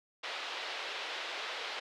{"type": "band-pass noise", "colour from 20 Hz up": "white", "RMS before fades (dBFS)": -40, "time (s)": [0.23, 1.8], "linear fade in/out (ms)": 10, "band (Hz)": [420, 3900], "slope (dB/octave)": 24, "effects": []}